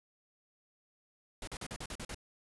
pink noise bursts, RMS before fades -42 dBFS, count 8, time 1.42-2.146 s, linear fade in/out 2 ms, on 54 ms, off 42 ms, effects resampled to 24000 Hz

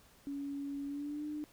sine tone with pitch glide, 281.4 to 299.9 Hz, C#4 to D4, +26 to +36 cents, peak -37 dBFS, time 0.27-1.44 s, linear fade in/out 0 ms, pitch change +110 cents, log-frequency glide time 0.86-1.25 s, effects pink hiss -63 dBFS RMS until 1.52 s

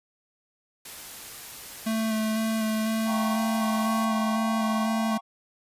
white noise, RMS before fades -41 dBFS, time 0.85-4.05 s, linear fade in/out 5 ms
square tone with vibrato, 220 Hz, A3, in tune, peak -25 dBFS, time 1.86-5.18 s, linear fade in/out 10 ms, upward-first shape square, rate 2 Hz, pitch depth 14 cents each way
triangle chord, G half-diminished seventh, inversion third, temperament equal, 698.5 / 784 / 932.3 / 1108.7 Hz, F5 / G5 / Bb5 / Db6, 0 / 0 / 0 / 0 cents, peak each -34 / -34 / -36 / -30 dBFS, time 3.05-5.21 s, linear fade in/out 50 ms
effects resampled to 32000 Hz

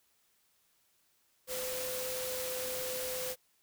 sine tone in noise, 510 Hz, C5, 44 cents flat, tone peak -38 dBFS, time 1.47-3.36 s, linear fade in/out 50 ms, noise white, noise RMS -39 dBFS, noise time 1.47-3.36 s, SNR -2 dB, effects white hiss -72 dBFS RMS until 3.62 s

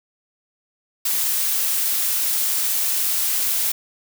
blue noise, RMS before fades -21 dBFS, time 1.05-3.72 s, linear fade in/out 5 ms, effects none

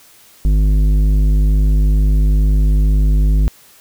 triangle tone with tanh clipping, 51.1 Hz, G#1, 27 cents flat, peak -11 dBFS, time 0.45-3.48 s, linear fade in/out 0 ms, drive 15 dB, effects white hiss -46 dBFS RMS until 3.8 s

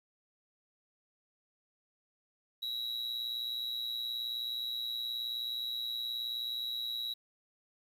triangle tone with amplitude modulation, 3878 Hz, B7, 32 cents flat, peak -30 dBFS, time 2.62-7.14 s, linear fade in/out 10 ms, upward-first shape sine, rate 119 Hz, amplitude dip 70%, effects 10-bit

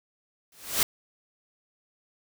white noise with exponential growth, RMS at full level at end -20 dBFS, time 0.52-0.83 s, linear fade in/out 2 ms, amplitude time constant 67 ms, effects none

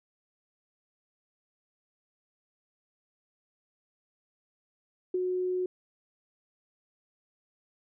sine tone with ADSR envelope, 365.7 Hz, F#4, 20 cents flat, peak -24 dBFS, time 5.14-5.66 s, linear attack 5 ms, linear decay 24 ms, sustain -3 dB, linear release 3 ms, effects none

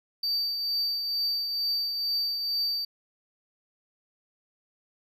triangle tone with tremolo, 4625 Hz, D8, 27 cents flat, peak -23 dBFS, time 0.23-2.85 s, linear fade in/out 5 ms, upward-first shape triangle, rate 2.2 Hz, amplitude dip 45%, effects none

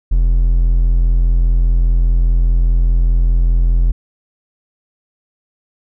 triangle tone, 42.47 Hz, F1, 48 cents flat, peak -7 dBFS, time 0.11-3.92 s, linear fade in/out 10 ms, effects none

